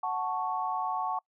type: chord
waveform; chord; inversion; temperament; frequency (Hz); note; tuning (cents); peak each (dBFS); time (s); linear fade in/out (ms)
sine; F# minor; none; equal; 740 / 880 / 1108.7; F#5 / A5 / C#6; 0 / 0 / 0; -33; 0.03-1.19; 5
effects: noise-tail reverb RT60 0.1 s tail -26 dB re dry